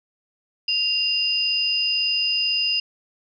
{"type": "tone pair together", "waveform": "sine", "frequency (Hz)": [2794, 4969], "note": ["F7", "D#8"], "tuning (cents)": [0, -3], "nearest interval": "minor seventh", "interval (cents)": 997, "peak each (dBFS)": -22, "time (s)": [0.68, 2.8], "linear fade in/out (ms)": 5, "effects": []}